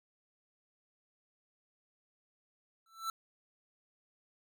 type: tone with exponential growth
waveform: square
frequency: 1331 Hz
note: E6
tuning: 16 cents sharp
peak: -32 dBFS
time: 2.86-3.1 s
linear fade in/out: 2 ms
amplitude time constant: 52 ms
effects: none